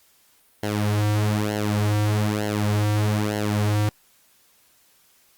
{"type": "tone with flanger", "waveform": "sawtooth", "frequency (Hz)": 105, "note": "G#2", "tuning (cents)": 19, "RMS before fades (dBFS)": -22, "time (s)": [0.63, 3.89], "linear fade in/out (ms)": 0, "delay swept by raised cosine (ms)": [0.82, 4.82], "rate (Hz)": 1.1, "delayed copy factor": -0.8, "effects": ["white hiss -59 dBFS RMS until 5.37 s", "Opus 48 kbps"]}